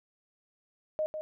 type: tone with echo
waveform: sine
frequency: 619 Hz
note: D#5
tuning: 9 cents flat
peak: -27 dBFS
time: 0.99-1.06 s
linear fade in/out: 0 ms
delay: 150 ms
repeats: 1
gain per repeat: -7 dB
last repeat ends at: 1.21 s
effects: none